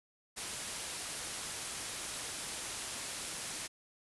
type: low-pass noise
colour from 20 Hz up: white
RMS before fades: -42 dBFS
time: 0.36-3.68 s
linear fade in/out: 20 ms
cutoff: 11000 Hz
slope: 96 dB/octave
effects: none